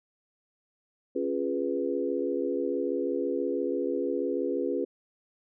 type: chord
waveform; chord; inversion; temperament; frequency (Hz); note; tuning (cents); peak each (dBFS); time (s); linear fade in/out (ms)
sine; C# dominant seventh; none; equal with one note detuned; 274.6 / 349.2 / 415.3 / 493.9; C#4 / E#4 / G#4 / B4; -16 / 0 / 0 / 0; -32; 1.15-4.85; 10
effects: none